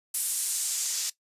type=noise with band-pass filter sweep; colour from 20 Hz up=white; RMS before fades=-30 dBFS; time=0.14-1.1 s; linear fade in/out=5 ms; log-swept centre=10000 to 6000 Hz; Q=1.7; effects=noise-tail reverb RT60 0.1 s tail -17 dB re dry + resampled to 32000 Hz